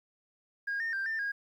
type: tone with pitch steps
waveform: sine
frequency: 1629 / 1824 / 1580 / 1791 / 1633 Hz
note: G#6 / A#6 / G6 / A6 / G#6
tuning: -34 / -38 / +13 / +30 / -30 cents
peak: -29 dBFS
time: 0.67-1.32 s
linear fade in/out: 10 ms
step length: 130 ms
effects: tanh soft clip ceiling -28 dBFS + 11-bit